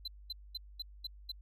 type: tone bursts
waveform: triangle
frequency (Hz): 4053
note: B7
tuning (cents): +44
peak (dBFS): -36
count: 6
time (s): 0.05-1.318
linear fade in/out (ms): 5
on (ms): 28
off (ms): 220
effects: added 50 Hz sine -51 dBFS peak until 1.41 s